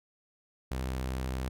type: tone with vibrato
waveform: sawtooth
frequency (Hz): 64.5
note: C2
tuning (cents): -24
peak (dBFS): -28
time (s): 0.71-1.49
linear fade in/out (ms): 5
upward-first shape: triangle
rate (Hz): 13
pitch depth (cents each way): 14
effects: none